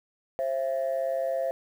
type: tone pair together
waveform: sine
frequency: 531.8 / 670 Hz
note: C5 / E5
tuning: +28 / +28 cents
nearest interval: major third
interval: 400 cents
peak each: -27 dBFS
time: 0.39-1.51 s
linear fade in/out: 0 ms
effects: tanh soft clip ceiling -21 dBFS + 9-bit